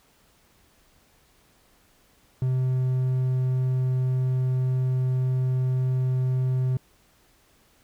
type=tone; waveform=triangle; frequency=128.7 Hz; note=C3; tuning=28 cents flat; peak=-19 dBFS; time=2.42-6.77 s; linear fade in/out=2 ms; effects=pink hiss -61 dBFS RMS until 7.83 s